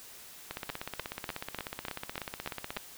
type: two click trains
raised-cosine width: 0.3 ms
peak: -20 / -18 dBFS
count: 38 / 8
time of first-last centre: 0.51-2.766 / 0.7-2.771 s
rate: 16.4 / 3.38 Hz
effects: white hiss -50 dBFS RMS until 2.97 s